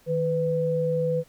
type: tone pair together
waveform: sine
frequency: 157.11 / 498.8 Hz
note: D#3 / B4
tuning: +17 / +17 cents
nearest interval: octave + minor sixth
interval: 2000 cents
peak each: -27 / -23 dBFS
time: 0.06-1.24 s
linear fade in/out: 50 ms
effects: pink hiss -58 dBFS RMS until 1.28 s